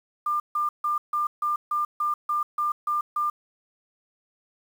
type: tone bursts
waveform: sine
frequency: 1198 Hz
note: D6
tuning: 34 cents sharp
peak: -22 dBFS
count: 11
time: 0.26-3.3 s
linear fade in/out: 5 ms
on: 140 ms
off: 150 ms
effects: 8-bit